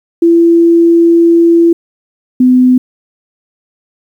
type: tone pair in turn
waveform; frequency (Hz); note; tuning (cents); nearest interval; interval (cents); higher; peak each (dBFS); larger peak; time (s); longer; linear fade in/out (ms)
sine; 337 / 253; E4 / B3; +38 / +42; perfect fourth; 496; first; -3; neither; 0.22-1.73 / 2.4-2.78; first; 5
effects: 7-bit